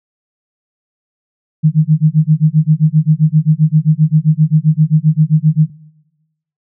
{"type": "tone with tremolo", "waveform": "sine", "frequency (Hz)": 155.3, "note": "D#3", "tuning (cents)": -3, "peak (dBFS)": -4, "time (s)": [1.63, 5.7], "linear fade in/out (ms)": 20, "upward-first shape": "sine", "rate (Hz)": 7.6, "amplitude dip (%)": 100, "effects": ["noise-tail reverb RT60 1.0 s tail -21 dB re dry"]}